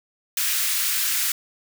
white high-pass noise, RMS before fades -23 dBFS, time 0.37-1.32 s, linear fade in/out 2 ms, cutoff 1400 Hz, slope 24 dB/octave, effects none

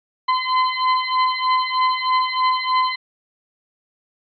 40% pulse beating tone pair, 1023 / 1026.2 Hz, C6 / C6, -39 / -34 cents, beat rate 3.2 Hz, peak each -19 dBFS, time 0.28-2.96 s, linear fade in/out 10 ms, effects resampled to 11025 Hz

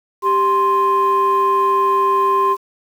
sine tone pair together, 392 / 1046.5 Hz, G4 / C6, 0 / 0 cents, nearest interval octave + perfect fourth, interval 1700 cents, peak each -17 / -12 dBFS, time 0.22-2.57 s, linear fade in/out 50 ms, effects tanh soft clip ceiling -8 dBFS + 7-bit

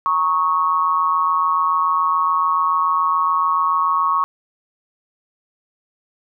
sine tone with amplitude modulation, 1105 Hz, C#6, 6 cents flat, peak -11 dBFS, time 0.06-4.24 s, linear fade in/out 0 ms, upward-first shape sine, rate 167 Hz, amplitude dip 80%, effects none

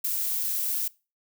violet noise with ADSR envelope, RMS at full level -24 dBFS, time 0.04-0.88 s, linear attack 11 ms, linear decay 4 ms, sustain -4 dB, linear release 5 ms, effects noise-tail reverb RT60 0.3 s tail -22 dB re dry

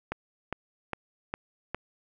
click train, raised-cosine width 0.5 ms, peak -16 dBFS, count 5, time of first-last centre 0.12-1.746 s, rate 2.46 Hz, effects none

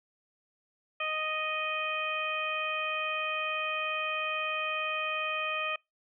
harmonic tone, 622.3 Hz, D#5, in tune, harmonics 1 / 2 / 3 / 4 / 5, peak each -38 / -35 / -41 / -33 / -40 dBFS, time 1-5.76 s, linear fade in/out 5 ms, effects noise-tail reverb RT60 0.2 s tail -26 dB re dry

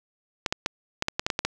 clicks, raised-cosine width 0.2 ms, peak -7 dBFS, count 10, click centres 0.462 / 0.525 / 0.661 / 1.024 / 1.084 / 1.195 / 1.265 / 1.302 / 1.391 / 1.45 s, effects none

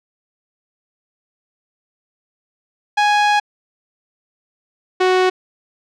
sawtooth tone pair in turn, 830.6 / 370 Hz, G#5 / F#4, 0 / 0 cents, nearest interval octave + major second, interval 1400 cents, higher first, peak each -8 dBFS, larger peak neither, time 2.97-3.4 / 5-5.3 s, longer first, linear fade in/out 10 ms, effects low-pass 4000 Hz 12 dB/octave

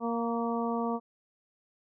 harmonic tone with a mistuned harmonic, 233.1 Hz, A#3, in tune, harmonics 1 / 2 / 3 / 4 / 5, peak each -31 / -34 / -36 / -37 / -38 dBFS, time 0-1 s, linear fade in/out 50 ms, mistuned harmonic 5, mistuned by -21 cents, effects none

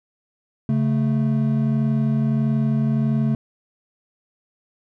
triangle tone pair together, 138.45 / 220 Hz, C#3 / A3, -2 / 0 cents, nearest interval minor sixth, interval 802 cents, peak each -18 dBFS, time 0.69-3.35 s, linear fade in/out 2 ms, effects none

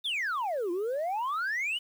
sine exponential two-way sweep, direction down then up, 3729 to 335.6 to 3048 Hz, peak -26 dBFS, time 0.04-1.79 s, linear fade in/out 20 ms, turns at 0.71 s, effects tanh soft clip ceiling -27 dBFS + 9-bit

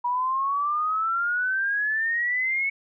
sine exponential sweep, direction up, 963 to 2217 Hz, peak -22 dBFS, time 0.04-2.7 s, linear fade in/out 10 ms, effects none

